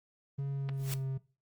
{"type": "tone with pitch glide", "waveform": "triangle", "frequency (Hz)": [138.59, 133.64], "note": ["C#3", "C3"], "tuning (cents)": [0, 37], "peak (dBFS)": -30, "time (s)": [0.38, 1.18], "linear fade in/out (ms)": 10, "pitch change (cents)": -63, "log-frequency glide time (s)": [0.52, 1.04]}
{"type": "clicks", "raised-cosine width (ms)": 0.3, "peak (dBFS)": [-28, -30], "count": 2, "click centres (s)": [0.69, 0.694]}
{"type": "noise with exponential growth", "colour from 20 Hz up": "white", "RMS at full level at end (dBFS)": -36, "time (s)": [0.73, 0.94], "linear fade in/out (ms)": 2, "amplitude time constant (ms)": 45}
{"effects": ["noise-tail reverb RT60 0.3 s tail -18 dB re dry", "Opus 32 kbps"]}